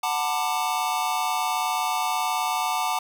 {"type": "chord", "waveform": "square", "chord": "B minor seventh", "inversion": "second", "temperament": "just", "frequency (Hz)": [740.8, 889, 987.8, 1185.3], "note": ["F#5", "A5", "B5", "D6"], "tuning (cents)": [2, 18, 0, 16], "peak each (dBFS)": [-29, -28, -33, -30], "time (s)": [0.03, 2.99], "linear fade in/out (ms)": 5, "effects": []}